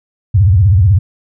sine tone with vibrato, 95 Hz, F#2, 46 cents sharp, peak -5 dBFS, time 0.34-0.99 s, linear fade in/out 10 ms, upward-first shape sine, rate 16 Hz, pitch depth 260 cents each way, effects none

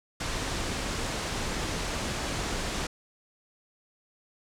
pink low-pass noise, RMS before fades -32 dBFS, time 0.2-2.87 s, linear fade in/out 5 ms, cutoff 8400 Hz, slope 24 dB/octave, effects none

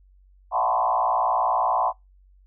sine tone with frequency modulation, 875 Hz, A5, 10 cents flat, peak -19 dBFS, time 0.51-1.93 s, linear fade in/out 50 ms, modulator 60 Hz, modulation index 3.6, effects noise-tail reverb RT60 0.2 s tail -25 dB re dry + added 47 Hz sine -52 dBFS peak until 2.46 s

